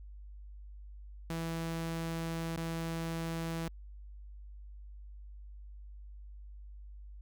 sawtooth tone with dropouts, 164.81 Hz, E3, in tune, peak -31 dBFS, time 1.3-3.68 s, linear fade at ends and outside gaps 0 ms, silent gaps 2.562-2.575 s, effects added 50 Hz sine -46 dBFS peak until 7.21 s

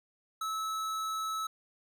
sine tone with hard clipping, 1300 Hz, E6, 24 cents flat, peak -34 dBFS, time 0.41-1.47 s, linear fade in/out 5 ms, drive 17 dB, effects none

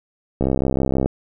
click train, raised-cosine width 2 ms, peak -6 dBFS, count 44, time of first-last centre 0.41-1.06 s, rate 66.2 Hz, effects none

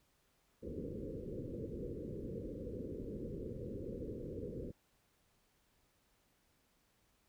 white low-pass noise, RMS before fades -44 dBFS, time 0.62-4.72 s, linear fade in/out 20 ms, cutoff 520 Hz, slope 96 dB/octave, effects pink hiss -75 dBFS RMS until 7.28 s

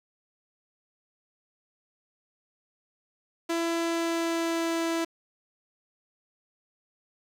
sawtooth tone with pitch glide, 334.6 to 331.3 Hz, E4 to E4, +26 to +9 cents, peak -22 dBFS, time 3.49-5.05 s, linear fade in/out 10 ms, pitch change -17 cents, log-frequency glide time 3.8-4.84 s, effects low-pass 9000 Hz 12 dB/octave + 8-bit

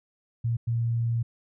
sine tone bursts at uneven times, 116.54 Hz, A#2, in tune, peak -23 dBFS, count 2, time 0.44-0.57 / 0.67-1.23 s, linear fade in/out 10 ms, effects none

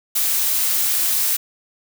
blue noise, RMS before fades -19 dBFS, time 0.15-1.37 s, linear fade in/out 10 ms, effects none

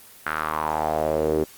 sawtooth tone with band-pass filter sweep, 77.78 Hz, D#2, in tune, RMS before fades -24 dBFS, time 0.26-1.44 s, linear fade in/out 5 ms, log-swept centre 1500 to 390 Hz, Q 4.1, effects white hiss -47 dBFS RMS until 1.57 s + Opus 24 kbps

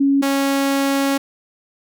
sine / sawtooth tone pair in turn, 277.2 / 275.6 Hz, C#4 / C#4, 0 / -10 cents, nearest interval unison, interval 10 cents, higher first, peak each -12 dBFS, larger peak neither, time 0-0.22 / 0.22-1.18 s, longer second, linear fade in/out 10 ms, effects none

